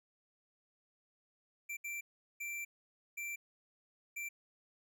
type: tone bursts at uneven times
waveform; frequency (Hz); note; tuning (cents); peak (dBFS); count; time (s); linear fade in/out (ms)
square; 2349; D7; 0; -40; 5; 1.69-1.77 / 1.84-2.01 / 2.4-2.65 / 3.17-3.36 / 4.16-4.29; 10
effects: none